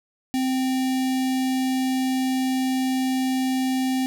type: tone with notch filter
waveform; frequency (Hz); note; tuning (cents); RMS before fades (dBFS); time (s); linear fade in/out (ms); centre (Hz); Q
square; 260; C4; -11; -23; 0.34-4.06; 0; 1300; 1.8
effects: none